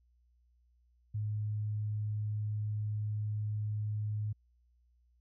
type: tone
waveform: sine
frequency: 105.9 Hz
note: G#2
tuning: 34 cents sharp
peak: -32 dBFS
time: 1.14-4.33 s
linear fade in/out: 10 ms
effects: added 60 Hz sine -66 dBFS peak until 5.2 s